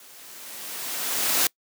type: noise with level ramp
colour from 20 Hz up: white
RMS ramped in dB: -49 to -20 dBFS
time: 0-1.47 s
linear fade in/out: 2 ms
effects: noise-tail reverb RT60 0.1 s tail -24 dB re dry + high-pass 200 Hz 12 dB/octave